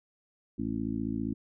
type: harmonic tone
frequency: 55 Hz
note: A1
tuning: in tune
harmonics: 1 / 2 / 3 / 4 / 5 / 6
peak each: -43 / -39 / -43 / -34 / -34 / -39 dBFS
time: 0.58-1.34 s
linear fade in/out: 10 ms
effects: none